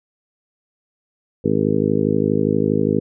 harmonic tone, 52.4 Hz, G#1, 16 cents sharp, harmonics 2 / 3 / 4 / 5 / 6 / 7 / 8 / 9, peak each -27 / -23 / -22 / -22 / -24 / -27 / -22 / -24 dBFS, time 1.44-3 s, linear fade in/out 10 ms, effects none

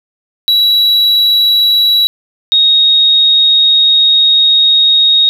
triangle / sine tone pair in turn, 3909 / 3746 Hz, B7 / A#7, -19 / +8 cents, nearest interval minor second, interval 73 cents, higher first, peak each -5 dBFS, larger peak neither, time 0.48-2.07 / 2.52-5.29 s, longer second, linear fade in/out 0 ms, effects none

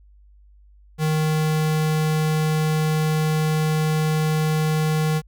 square tone, 155.56 Hz, D#3, in tune, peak -19 dBFS, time 0.98-5.22 s, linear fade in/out 50 ms, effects added 50 Hz sine -48 dBFS peak until 5.27 s

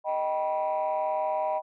sine chord, Eb augmented, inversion none, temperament just, 622.3 / 777.8 / 972.3 Hz, Eb5 / G5 / B5, 0 / -14 / -27 cents, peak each -27 / -29 / -30 dBFS, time 0.04-1.62 s, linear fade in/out 50 ms, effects tanh soft clip ceiling -20 dBFS

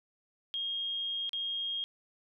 sine tone with dropouts, 3245 Hz, G#7, 41 cents flat, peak -32 dBFS, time 0.54-1.84 s, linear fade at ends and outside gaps 0 ms, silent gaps 1.293-1.332 s, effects none

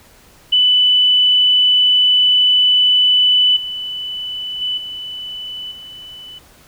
sine tone with level steps, 2989 Hz, F#7, 17 cents sharp, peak -9 / -22 / -17 / -25 / -32 dBFS, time 0.52-6.39 s, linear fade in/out 10 ms, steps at 3.56 / 4.61 / 4.77 / 5.71 s, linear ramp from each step 10 ms, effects pink hiss -47 dBFS RMS until 6.67 s

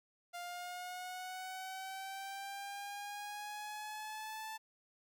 sawtooth linear sweep, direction up, 698.5 to 881 Hz, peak -39 dBFS, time 0.33-4.58 s, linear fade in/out 20 ms, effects none

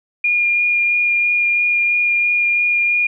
sine tone with vibrato, 2420 Hz, D#7, 49 cents flat, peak -13 dBFS, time 0.24-3.07 s, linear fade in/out 5 ms, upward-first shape sine, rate 3 Hz, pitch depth 9 cents each way, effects none

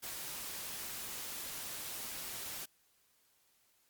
white noise, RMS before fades -43 dBFS, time 0.02-2.66 s, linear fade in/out 20 ms, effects white hiss -72 dBFS RMS until 3.89 s + Opus 48 kbps

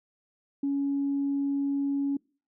sine tone, 279.6 Hz, C#4, 15 cents sharp, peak -24 dBFS, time 0.63-2.17 s, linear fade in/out 5 ms, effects noise-tail reverb RT60 0.4 s tail -26 dB re dry + tanh soft clip ceiling -20 dBFS

